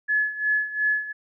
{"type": "tone with tremolo", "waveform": "sine", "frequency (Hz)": 1708, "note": "G#6", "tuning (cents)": 48, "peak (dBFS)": -18, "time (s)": [0.08, 1.13], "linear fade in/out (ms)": 20, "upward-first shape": "sine", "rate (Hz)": 2.8, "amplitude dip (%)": 80, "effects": []}